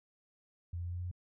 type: tone with pitch steps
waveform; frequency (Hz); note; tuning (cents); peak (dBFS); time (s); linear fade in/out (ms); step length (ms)
sine; 86.2 / 86.9 / 87.61 / 88.32 / 89.03 / 89.76; F2 / F2 / F2 / F2 / F2 / F2; -22 / -8 / +6 / +20 / +34 / +48; -36; 0.73-1.114; 5; 64
effects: none